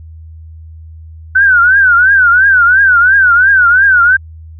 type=tone with vibrato; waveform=sine; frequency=1500 Hz; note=F#6; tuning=23 cents sharp; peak=-4 dBFS; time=1.35-4.17 s; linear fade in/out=10 ms; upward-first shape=triangle; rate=2.9 Hz; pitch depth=160 cents each way; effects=added 80 Hz sine -29 dBFS peak until 4.59 s